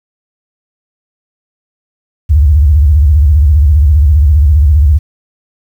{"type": "tone with vibrato", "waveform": "sine", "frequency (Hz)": 73.42, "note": "D2", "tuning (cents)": 0, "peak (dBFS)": -3, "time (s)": [2.29, 4.99], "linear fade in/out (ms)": 20, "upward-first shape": "square", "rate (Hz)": 15, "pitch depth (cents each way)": 160, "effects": ["7-bit"]}